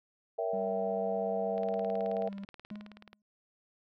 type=chord; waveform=sine; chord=A# diminished seventh; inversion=none; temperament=equal with one note detuned; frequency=466.2 / 562.8 / 659.3 / 784 Hz; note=A#4 / C#5 / E5 / G5; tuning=0 / +26 / 0 / 0 cents; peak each=-35 / -39 / -33 / -39 dBFS; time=0.38-2.29 s; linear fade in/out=10 ms
type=tone with pitch glide; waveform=triangle; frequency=196.4 to 198.34 Hz; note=G3 to G3; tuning=+4 to +21 cents; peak=-37 dBFS; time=0.53-2.45 s; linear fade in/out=5 ms; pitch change=+17 cents; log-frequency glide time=0.8-1.88 s
type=click train; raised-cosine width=0.3 ms; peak=-33 dBFS; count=30; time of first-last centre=1.58-3.131 s; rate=18.7 Hz
type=tone with exponential decay; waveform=triangle; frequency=208.4 Hz; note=G#3; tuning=6 cents sharp; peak=-35 dBFS; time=2.71-3.22 s; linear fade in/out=2 ms; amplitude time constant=110 ms
effects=none